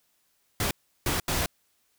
pink noise bursts at uneven times, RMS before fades -27 dBFS, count 3, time 0.6-0.71 / 1.06-1.2 / 1.28-1.46 s, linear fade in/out 2 ms, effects white hiss -70 dBFS RMS until 1.98 s

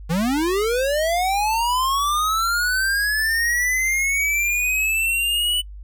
square linear sweep, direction up, 152.3 to 2978 Hz, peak -19 dBFS, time 0.09-5.62 s, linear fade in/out 20 ms, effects noise-tail reverb RT60 0.1 s tail -26 dB re dry + added 50 Hz sine -34 dBFS peak until 5.83 s

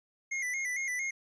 square tone with vibrato, 2063 Hz, C7, 25 cents flat, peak -32 dBFS, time 0.31-1.11 s, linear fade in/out 10 ms, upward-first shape square, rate 4.4 Hz, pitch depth 66 cents each way, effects resampled to 22050 Hz

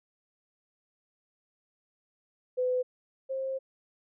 sine tone pair in turn, 504 / 531.5 Hz, B4 / C5, +35 / +27 cents, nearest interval minor second, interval 92 cents, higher second, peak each -25 / -30 dBFS, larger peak first, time 2.57-2.83 / 3.29-3.59 s, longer second, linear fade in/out 20 ms, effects none

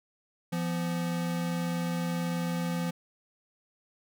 square tone pair together, 172.06 / 250.5 Hz, F3 / B3, -26 / +25 cents, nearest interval perfect fifth, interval 651 cents, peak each -30 / -38 dBFS, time 0.52-2.91 s, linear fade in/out 10 ms, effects none

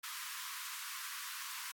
pink high-pass noise, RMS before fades -44 dBFS, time 0.03-1.72 s, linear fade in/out 10 ms, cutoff 980 Hz, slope 96 dB/octave, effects AAC 64 kbps

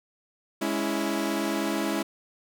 sawtooth chord, C# minor, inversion second, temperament equal with one note detuned, 207.7 / 280.2 / 329.6 Hz, G#3 / C#4 / E4, 0 / +19 / 0 cents, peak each -27 / -27 / -25 dBFS, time 0.61-2.03 s, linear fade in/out 10 ms, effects none

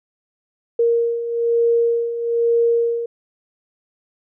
sine beating tone pair, 466.2 / 467.3 Hz, A#4 / A#4, 0 / +4 cents, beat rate 1.1 Hz, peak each -22 / -16 dBFS, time 0.79-3.06 s, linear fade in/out 5 ms, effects none

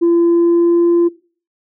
sine tone with pitch glide, 340.5 to 343.3 Hz, F4 to F4, -44 to -30 cents, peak -7 dBFS, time 0.01-1.09 s, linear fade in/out 20 ms, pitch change +14 cents, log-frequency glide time 0.25-0.89 s, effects noise-tail reverb RT60 0.4 s tail -20 dB re dry + tanh soft clip ceiling -7 dBFS

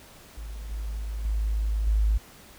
sine tone with level steps, 53 Hz, G#1, 36 cents sharp, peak -34 / -29 / -23 / -19 dBFS, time 0.37-2.18 s, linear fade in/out 10 ms, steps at 0.71 / 1.25 / 1.87 s, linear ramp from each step 2 ms, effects pink hiss -50 dBFS RMS until 2.58 s

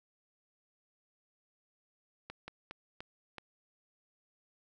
slowing click train, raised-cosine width 0.3 ms, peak -27 dBFS, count 5, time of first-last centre 2.3-3.383 s, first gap 180 ms, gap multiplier 1.28, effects none

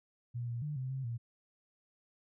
sine tone with pitch steps, 120.3 / 118.5 / 148.9 / 129.7 / 133.1 / 117.5 Hz, B2 / A#2 / D3 / C3 / C3 / A#2, -45 / +29 / +24 / -15 / +30 / +14 cents, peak -35 dBFS, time 0.34-1.18 s, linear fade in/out 20 ms, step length 140 ms, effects none

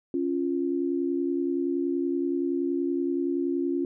sine tone pair together, 276.8 / 347.4 Hz, C#4 / F4, -2 / -9 cents, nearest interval major third, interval 393 cents, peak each -27 / -27 dBFS, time 0.14-3.85 s, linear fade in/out 2 ms, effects none

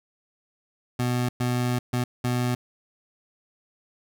25% pulse tone bursts at uneven times, 123.47 Hz, B2, in tune, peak -19 dBFS, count 4, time 0.99-1.29 / 1.4-1.79 / 1.93-2.04 / 2.24-2.55 s, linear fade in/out 5 ms, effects none

